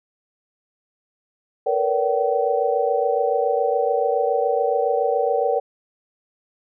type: tone cluster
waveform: sine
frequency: 458.5 / 485.6 / 571 / 766 Hz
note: A#4 / B4 / D5 / G5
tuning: -29 / -29 / -49 / -40 cents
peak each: -23 dBFS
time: 1.66-5.6 s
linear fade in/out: 10 ms
effects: none